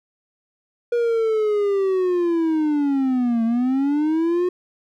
triangle linear two-way sweep, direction down then up, 480 to 225 to 364.1 Hz, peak -15 dBFS, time 0.92-4.49 s, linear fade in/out 5 ms, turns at 3.44 s, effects none

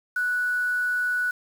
sine tone with quantisation, 1477 Hz, F#6, 3 cents flat, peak -22 dBFS, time 0.16-1.31 s, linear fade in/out 5 ms, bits 7, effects none

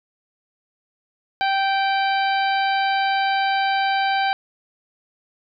harmonic tone with a mistuned harmonic, 781 Hz, G5, 7 cents flat, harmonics 1 / 2 / 3 / 4 / 5 / 6, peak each -19 / -25 / -29 / -31 / -33 / -35 dBFS, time 1.41-4.33 s, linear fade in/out 0 ms, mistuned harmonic 4, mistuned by -21 cents, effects none

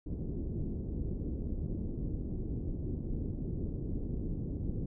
pink low-pass noise, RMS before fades -36 dBFS, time 0.06-4.86 s, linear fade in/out 5 ms, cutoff 350 Hz, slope 24 dB/octave, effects none

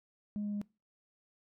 sine tone with pitch steps, 207.7 / 206.5 / 205.3 Hz, G#3 / G#3 / G#3, 0 / -10 / -20 cents, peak -32 dBFS, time 0.36-0.615 s, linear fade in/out 0 ms, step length 85 ms, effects noise-tail reverb RT60 0.3 s tail -24 dB re dry + tanh soft clip ceiling -31 dBFS

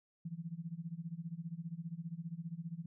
sine tone with tremolo, 166.7 Hz, E3, 20 cents sharp, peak -37 dBFS, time 0.25-2.86 s, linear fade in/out 5 ms, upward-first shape sine, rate 15 Hz, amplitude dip 90%, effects none

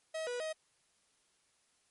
45% pulse tone with pitch steps, 638 / 488.4 / 631 Hz, D#5 / B4 / D#5, +43 / -19 / +24 cents, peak -36 dBFS, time 0.14-0.53 s, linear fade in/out 10 ms, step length 130 ms, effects white hiss -73 dBFS RMS until 1.9 s + MP3 48 kbps

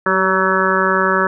harmonic tone with a mistuned harmonic, 188.6 Hz, F#3, 33 cents sharp, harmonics 1 / 2 / 3 / 5 / 6 / 7 / 8 / 9, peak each -23 / -20 / -22 / -22 / -21 / -19 / -21 / -20 dBFS, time 0.06-1.27 s, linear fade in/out 2 ms, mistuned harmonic 2, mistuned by +24 cents, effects none

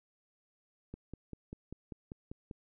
click train, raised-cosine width 3 ms, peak -30 dBFS, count 9, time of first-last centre 0.94-2.512 s, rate 5.09 Hz, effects none

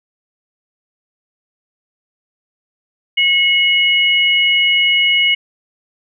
sine tone pair together, 2181 / 2911 Hz, C#7 / F#7, -29 / -29 cents, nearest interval perfect fourth, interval 500 cents, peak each -13 dBFS, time 3.17-5.35 s, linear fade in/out 10 ms, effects none

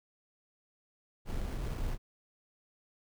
brown noise with sample-and-hold, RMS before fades -35 dBFS, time 1.25-1.98 s, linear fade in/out 50 ms, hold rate 3675 Hz, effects none

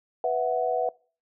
sine chord, B suspended fourth, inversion none, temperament equal, 493.9 / 659.3 / 740 Hz, B4 / E5 / F#5, 0 / 0 / 0 cents, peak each -27 dBFS, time 0.24-0.89 s, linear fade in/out 2 ms, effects noise-tail reverb RT60 0.4 s tail -24 dB re dry

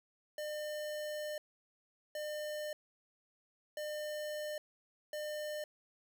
square tone bursts at uneven times, 603 Hz, D5, 46 cents sharp, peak -39 dBFS, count 4, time 0.38-1.38 / 2.15-2.73 / 3.77-4.58 / 5.13-5.64 s, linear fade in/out 2 ms, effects none

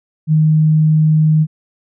sine tone, 155.56 Hz, D#3, in tune, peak -8 dBFS, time 0.27-1.47 s, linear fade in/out 50 ms, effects none

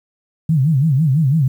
sine tone with vibrato, 145.7 Hz, D3, 13 cents flat, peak -11 dBFS, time 0.49-1.48 s, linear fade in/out 5 ms, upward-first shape sine, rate 6 Hz, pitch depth 220 cents each way, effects 8-bit

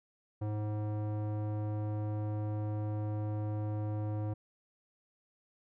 square tone with low-pass filter, 105.8 Hz, G#2, 33 cents sharp, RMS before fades -35 dBFS, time 0.41-4.34 s, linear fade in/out 10 ms, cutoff 730 Hz, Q 0.98, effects none

